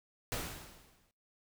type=noise with exponential decay; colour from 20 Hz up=pink; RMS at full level=-35 dBFS; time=0.32-1.11 s; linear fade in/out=0 ms; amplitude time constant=170 ms; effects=noise-tail reverb RT60 0.3 s tail -22 dB re dry